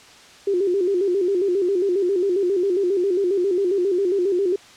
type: tone with vibrato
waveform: sine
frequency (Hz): 376.3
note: F#4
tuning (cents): +29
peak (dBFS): -17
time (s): 0.47-4.56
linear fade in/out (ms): 5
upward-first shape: square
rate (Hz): 7.4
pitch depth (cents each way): 98
effects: white hiss -46 dBFS RMS until 4.76 s + low-pass 6000 Hz 12 dB/octave